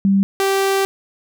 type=tone pair in turn; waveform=sine / sawtooth; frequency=196 / 389.9 Hz; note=G3 / G4; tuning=0 / -9 cents; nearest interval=octave; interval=1191 cents; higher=second; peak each=-11 dBFS; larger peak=neither; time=0.05-0.23 / 0.4-0.85 s; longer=second; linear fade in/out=0 ms; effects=none